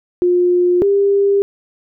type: tone pair in turn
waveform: sine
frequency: 355.8 / 399.4 Hz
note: F4 / G4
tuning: +32 / +32 cents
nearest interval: major second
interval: 200 cents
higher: second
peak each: -10 dBFS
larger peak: neither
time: 0.22-0.82 / 0.82-1.42 s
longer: neither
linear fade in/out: 0 ms
effects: none